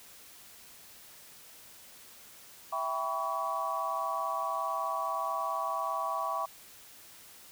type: chord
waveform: sine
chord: C# half-diminished seventh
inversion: first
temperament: equal with one note detuned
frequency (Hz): 659.3 / 784 / 987.8 / 1129.4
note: E5 / G5 / B5 / C#6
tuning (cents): 0 / 0 / 0 / +32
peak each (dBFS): -37 / -38 / -37 / -33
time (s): 2.72-6.46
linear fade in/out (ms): 10
effects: white hiss -53 dBFS RMS until 7.51 s